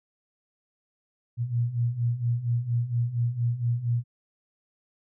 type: beating tone pair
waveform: sine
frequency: 116.54 / 120.84 Hz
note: A#2 / B2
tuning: 0 / -37 cents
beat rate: 4.3 Hz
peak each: -29 / -25 dBFS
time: 1.37-4.04 s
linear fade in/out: 50 ms
effects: none